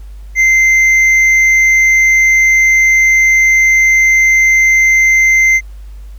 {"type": "tone with hard clipping", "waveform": "sine", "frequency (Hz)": 2080, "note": "C7", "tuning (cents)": -11, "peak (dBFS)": -7, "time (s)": [0.35, 5.61], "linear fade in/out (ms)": 50, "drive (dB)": 4, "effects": ["added 50 Hz sine -27 dBFS peak until 6.18 s", "pink hiss -50 dBFS RMS until 6.18 s"]}